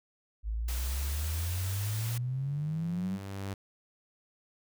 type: exponential sweep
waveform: sine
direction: up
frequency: 51.91 to 196 Hz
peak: -30 dBFS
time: 0.43-3.19 s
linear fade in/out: 50 ms
type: noise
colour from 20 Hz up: white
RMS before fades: -41 dBFS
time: 0.68-2.18 s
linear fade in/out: 5 ms
type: tone with exponential growth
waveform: sawtooth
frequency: 98 Hz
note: G2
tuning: in tune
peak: -30 dBFS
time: 1.37-3.54 s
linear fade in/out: 5 ms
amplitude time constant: 470 ms
effects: none